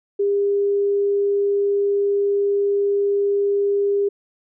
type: tone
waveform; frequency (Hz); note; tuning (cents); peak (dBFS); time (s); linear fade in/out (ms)
sine; 402.6; G4; +46; -16; 0.19-4.09; 10
effects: none